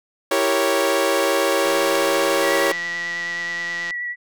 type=chord; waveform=sawtooth; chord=E diminished seventh; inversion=none; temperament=equal; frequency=329.6 / 392 / 466.2 / 554.4 Hz; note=E4 / G4 / Bb4 / Db5; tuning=0 / 0 / 0 / 0 cents; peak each=-21 / -19 / -21 / -16 dBFS; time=0.31-2.72 s; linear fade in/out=5 ms
type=click train; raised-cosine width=0.2 ms; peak=-16 dBFS; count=387; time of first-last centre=1.65-3.907 s; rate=171 Hz
type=tone with vibrato; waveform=sine; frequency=1941 Hz; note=B6; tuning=31 cents flat; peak=-24 dBFS; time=2.41-4.16 s; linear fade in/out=50 ms; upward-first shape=triangle; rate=9.4 Hz; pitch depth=22 cents each way
effects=none